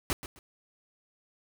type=noise with echo; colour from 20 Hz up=pink; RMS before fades=-29 dBFS; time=0.1-0.13 s; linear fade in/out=0 ms; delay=130 ms; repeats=2; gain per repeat=-12 dB; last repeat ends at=0.39 s; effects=none